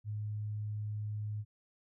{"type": "tone", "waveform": "sine", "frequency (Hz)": 105.6, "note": "G#2", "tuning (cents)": 29, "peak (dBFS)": -35, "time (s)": [0.04, 1.45], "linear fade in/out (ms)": 50, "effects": []}